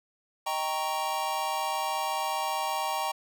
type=chord; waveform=square; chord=Eb dominant seventh; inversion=none; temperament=equal; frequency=622.3 / 784 / 932.3 / 1108.7 Hz; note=Eb5 / G5 / Bb5 / Db6; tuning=0 / 0 / 0 / 0 cents; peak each=-38 / -33 / -33 / -36 dBFS; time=0.46-3.12 s; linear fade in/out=10 ms; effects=10-bit

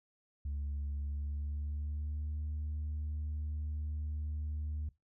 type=tone with pitch glide; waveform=sine; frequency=71.5 to 75.66 Hz; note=D2 to D#2; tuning=-46 to -48 cents; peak=-33 dBFS; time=0.45-4.89 s; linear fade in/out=5 ms; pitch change=+98 cents; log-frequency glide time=0.97-2.37 s; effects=noise-tail reverb RT60 0.2 s tail -21 dB re dry + tanh soft clip ceiling -33 dBFS

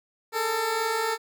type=tone pair together; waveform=15% pulse; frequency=427.8 / 449.9 Hz; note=A4 / A4; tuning=-49 / +39 cents; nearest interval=minor second; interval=88 cents; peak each=-26 / -19 dBFS; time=0.32-1.18 s; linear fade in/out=50 ms; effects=none

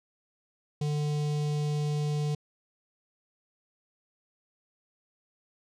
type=tone with notch filter; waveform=square; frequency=148.5 Hz; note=D3; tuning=20 cents sharp; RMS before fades=-29 dBFS; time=0.81-2.35 s; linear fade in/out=5 ms; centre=1500 Hz; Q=0.51; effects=low-pass 7000 Hz 12 dB/octave

